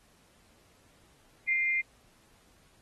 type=tone pair together; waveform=sine; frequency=2093 / 2423 Hz; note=C7 / D#7; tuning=0 / -47 cents; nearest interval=minor third; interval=253 cents; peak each=-26 / -35 dBFS; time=1.47-1.82 s; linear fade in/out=20 ms; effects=pink hiss -64 dBFS RMS until 2.81 s + AAC 32 kbps